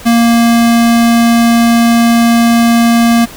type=tone; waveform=square; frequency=233.1 Hz; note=A#3; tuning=in tune; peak=-6 dBFS; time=0.05-3.26 s; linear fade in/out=20 ms; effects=pink hiss -31 dBFS RMS until 3.36 s